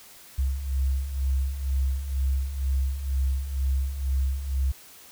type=beating tone pair; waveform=sine; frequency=65.41 / 67.51 Hz; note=C2 / C#2; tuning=0 / -45 cents; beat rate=2.1 Hz; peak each=-30 / -24 dBFS; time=0.38-4.72 s; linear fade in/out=10 ms; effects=white hiss -49 dBFS RMS until 5.11 s